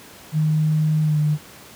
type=tone with pitch glide; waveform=sine; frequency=154.8 to 150.83 Hz; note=D#3 to D3; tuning=-9 to +47 cents; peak=-15 dBFS; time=0.32-1.38 s; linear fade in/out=50 ms; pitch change=-44 cents; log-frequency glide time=1.03-1.17 s; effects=pink hiss -43 dBFS RMS until 1.75 s + high-pass 100 Hz 12 dB/octave